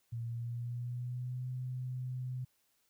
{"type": "tone with pitch glide", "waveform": "sine", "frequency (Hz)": [116.54, 127.09], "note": ["A#2", "C3"], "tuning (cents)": [0, -50], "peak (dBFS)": -36, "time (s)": [0.12, 2.45], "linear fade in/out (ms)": 10, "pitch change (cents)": 150, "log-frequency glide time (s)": [0.25, 1.49], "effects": ["white hiss -75 dBFS RMS until 2.89 s"]}